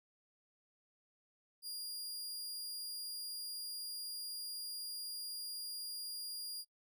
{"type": "tone", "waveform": "sawtooth", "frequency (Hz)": 4828, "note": "D8", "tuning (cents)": 47, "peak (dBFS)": -39, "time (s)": [1.62, 6.65], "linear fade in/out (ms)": 50, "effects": ["noise-tail reverb RT60 0.1 s tail -23 dB re dry"]}